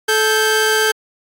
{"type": "tone pair together", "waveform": "sawtooth", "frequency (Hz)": [434.5, 1570.9], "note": ["A4", "G6"], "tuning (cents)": [-22, 3], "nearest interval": "octave + minor seventh", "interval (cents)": 2225, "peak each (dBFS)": -12, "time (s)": [0.08, 0.92], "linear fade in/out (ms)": 10, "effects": ["AAC 64 kbps"]}